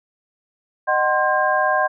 sine tone cluster, 615 / 750 / 1049 / 1607 Hz, D#5 / F#5 / C6 / G6, -20 / +23 / +4 / +43 cents, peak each -21 dBFS, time 0.87-1.88 s, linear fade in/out 20 ms, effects none

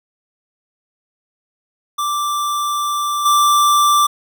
square tone with level steps, 1174.7 Hz, D6, in tune, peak -18 / -11 dBFS, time 1.98-4.07 s, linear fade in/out 10 ms, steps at 3.25 s, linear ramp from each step 10 ms, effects none

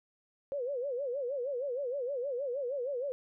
sine tone with vibrato, 525 Hz, C5, 6 cents sharp, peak -32 dBFS, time 0.52-3.12 s, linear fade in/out 0 ms, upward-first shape sine, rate 6.4 Hz, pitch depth 170 cents each way, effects none

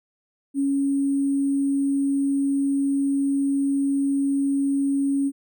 sine tone with sample-and-hold, 277.2 Hz, C#4, in tune, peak -19 dBFS, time 0.54-5.32 s, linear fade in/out 50 ms, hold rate 8820 Hz, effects none

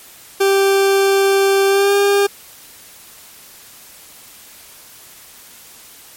40% pulse tone with pitch glide, 392 to 401.6 Hz, G4 to G4, 0 to +42 cents, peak -10 dBFS, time 0.4-2.27 s, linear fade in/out 10 ms, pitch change +42 cents, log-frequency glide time 1.68-1.93 s, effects white hiss -41 dBFS RMS until 6.16 s + MP3 64 kbps

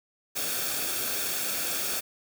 white noise with comb filter, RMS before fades -30 dBFS, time 0.35-2.01 s, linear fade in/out 20 ms, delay 1 ms, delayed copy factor -0.55, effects none

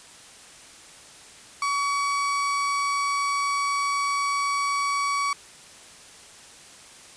35% pulse tone, 1132 Hz, C#6, 36 cents sharp, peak -21 dBFS, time 1.62-5.33 s, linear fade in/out 2 ms, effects white hiss -47 dBFS RMS until 7.16 s + resampled to 22050 Hz

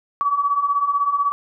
sine beating tone pair, 1128 / 1144 Hz, C#6 / D6, +30 / -46 cents, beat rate 16 Hz, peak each -23 / -18 dBFS, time 0.21-1.32 s, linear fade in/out 0 ms, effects none

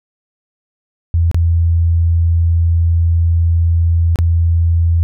sine tone with dropouts, 83.9 Hz, E2, 31 cents sharp, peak -9 dBFS, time 1.14-5.03 s, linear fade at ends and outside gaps 0 ms, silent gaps 1.314-1.345 / 4.158-4.188 s, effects none

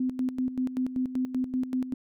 sine tone with tremolo, 255.8 Hz, C4, 39 cents flat, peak -24 dBFS, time 0-1.94 s, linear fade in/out 5 ms, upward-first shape square, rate 5.2 Hz, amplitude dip 70%, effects none

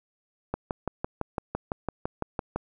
click train, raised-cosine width 1 ms, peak -14 dBFS, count 13, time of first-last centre 0.54-2.56 s, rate 5.94 Hz, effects none

